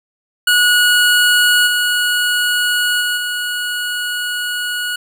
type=tone with level steps; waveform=25% pulse; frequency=1457 Hz; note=F#6; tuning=27 cents flat; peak=-6 / -10 / -12 / -15 dBFS; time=0.47-4.96 s; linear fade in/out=5 ms; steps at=1.66 / 3 / 3.16 s; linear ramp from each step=20 ms; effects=none